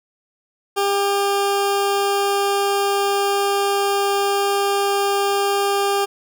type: tone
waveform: 20% pulse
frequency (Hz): 399.9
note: G4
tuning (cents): +35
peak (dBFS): -12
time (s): 0.76-6.06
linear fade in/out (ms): 20
effects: none